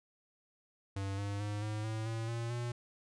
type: tone with pitch steps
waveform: square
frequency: 98 / 100.87 / 103.83 / 106.87 / 110 / 113.22 / 116.54 / 119.96 Hz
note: G2 / G2 / G#2 / A2 / A2 / A2 / A#2 / B2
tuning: 0 / +50 / 0 / -50 / 0 / +50 / 0 / -50 cents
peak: -36 dBFS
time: 0.96-2.72 s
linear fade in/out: 5 ms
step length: 220 ms
effects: resampled to 22050 Hz